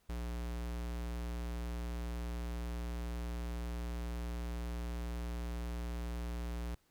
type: tone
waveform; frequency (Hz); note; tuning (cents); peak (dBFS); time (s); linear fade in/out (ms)
square; 59; A#1; +22; -38; 0.09-6.75; 5
effects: pink hiss -73 dBFS RMS until 6.9 s